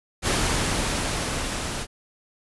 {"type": "noise with level ramp", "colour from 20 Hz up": "pink", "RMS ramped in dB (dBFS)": [-22, -30], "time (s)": [0.22, 1.87], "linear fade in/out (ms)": 50, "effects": ["resampled to 24000 Hz"]}